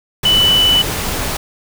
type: tone in noise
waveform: sine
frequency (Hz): 2982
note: F#7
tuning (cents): +13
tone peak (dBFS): -9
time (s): 0.25-0.82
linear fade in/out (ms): 5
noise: pink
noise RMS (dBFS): -20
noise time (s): 0.23-1.37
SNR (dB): +8
effects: none